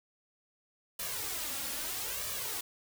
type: noise with flanger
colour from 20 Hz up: white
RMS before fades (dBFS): -37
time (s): 0.99-2.61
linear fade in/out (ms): 5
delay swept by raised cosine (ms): 1.7 to 3.7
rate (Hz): 0.78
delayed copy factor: +0.7
effects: none